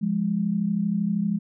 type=tone pair together; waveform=sine; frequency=174.61 / 207.4 Hz; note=F3 / G#3; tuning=0 / -2 cents; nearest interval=minor third; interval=298 cents; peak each=-26 / -23 dBFS; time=0.01-1.39 s; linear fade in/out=20 ms; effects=none